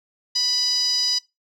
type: tone with band-pass filter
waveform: 10% pulse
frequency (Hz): 987.8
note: B5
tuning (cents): 0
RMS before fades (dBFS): -21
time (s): 0.35-1.19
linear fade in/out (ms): 10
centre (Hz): 5100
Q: 9.6
effects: noise-tail reverb RT60 0.2 s tail -21 dB re dry